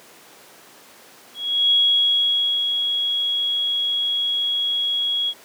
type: tone with ADSR envelope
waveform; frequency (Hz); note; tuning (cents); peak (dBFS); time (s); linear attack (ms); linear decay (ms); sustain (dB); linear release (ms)
sine; 3322; G#7; 0; -13; 1.34-5.34; 370; 930; -6; 55
effects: pink hiss -46 dBFS RMS until 5.44 s + high-pass 300 Hz 12 dB/octave